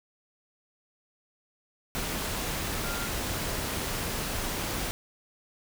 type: tone in noise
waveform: sine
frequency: 1396.9 Hz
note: F6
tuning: in tune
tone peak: -38 dBFS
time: 2.84-3.07 s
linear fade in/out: 0 ms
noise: pink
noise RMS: -32 dBFS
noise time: 1.95-4.91 s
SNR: -9 dB
effects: none